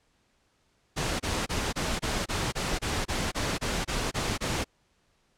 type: noise bursts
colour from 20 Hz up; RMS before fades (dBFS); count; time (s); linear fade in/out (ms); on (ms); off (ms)
pink; -29; 14; 0.96-4.645; 20; 240; 25
effects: pink hiss -69 dBFS RMS until 5.37 s + low-pass 8000 Hz 12 dB/octave